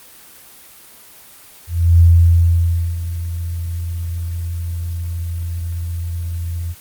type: tone with ADSR envelope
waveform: sine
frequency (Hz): 84.8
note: E2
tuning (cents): +50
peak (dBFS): -5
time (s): 1.67-6.75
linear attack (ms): 330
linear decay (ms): 970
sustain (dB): -15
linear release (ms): 41
effects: white hiss -42 dBFS RMS until 6.8 s + Opus 24 kbps